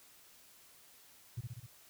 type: tone with echo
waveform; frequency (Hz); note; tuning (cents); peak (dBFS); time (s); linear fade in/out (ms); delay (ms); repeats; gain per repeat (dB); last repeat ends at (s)
sine; 119.1; A#2; +38; -34; 1.37-1.41; 10; 64; 4; -3; 1.666
effects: tanh soft clip ceiling -33 dBFS + white hiss -61 dBFS RMS until 1.89 s